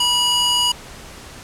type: tone with high-pass filter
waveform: square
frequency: 971 Hz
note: B5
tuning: 30 cents flat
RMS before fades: -17 dBFS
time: 0-0.72 s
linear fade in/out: 5 ms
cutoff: 2200 Hz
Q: 1.4
effects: pink hiss -38 dBFS RMS until 1.43 s + low-pass 10000 Hz 12 dB/octave